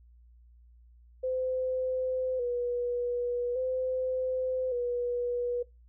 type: tone with vibrato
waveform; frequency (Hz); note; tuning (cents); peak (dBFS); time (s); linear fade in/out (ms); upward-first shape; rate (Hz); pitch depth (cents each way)
sine; 499.5; B4; +20; -28; 1.23-5.63; 10; square; 0.43; 48
effects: noise-tail reverb RT60 0.2 s tail -20 dB re dry + added 59 Hz sine -54 dBFS peak until 5.88 s